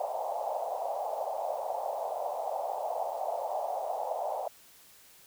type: band-pass noise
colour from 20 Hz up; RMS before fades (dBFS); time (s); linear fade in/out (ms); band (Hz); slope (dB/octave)
white; -34; 0-4.48; 2; 570 to 820; 48
effects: white hiss -57 dBFS RMS until 5.26 s